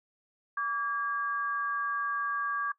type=tone pair together; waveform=sine; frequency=1151.6 / 1627 Hz; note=D6 / G#6; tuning=-34 / -36 cents; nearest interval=tritone; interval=598 cents; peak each=-30 / -33 dBFS; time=0.57-2.72 s; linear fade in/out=5 ms; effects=noise-tail reverb RT60 0.1 s tail -20 dB re dry